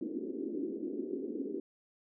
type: band-pass noise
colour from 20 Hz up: white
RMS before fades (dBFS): -38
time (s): 0.01-1.6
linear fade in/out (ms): 5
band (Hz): 240 to 390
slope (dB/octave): 48
effects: none